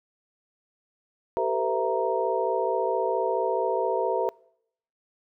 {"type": "tone cluster", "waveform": "sine", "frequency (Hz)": [388, 452.5, 507, 663, 934], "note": ["G4", "A4", "B4", "E5", "A#5"], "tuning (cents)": [-18, 48, 45, 10, 3], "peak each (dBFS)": -29, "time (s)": [1.37, 4.29], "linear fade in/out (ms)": 0, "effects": ["noise-tail reverb RT60 0.7 s tail -24 dB re dry"]}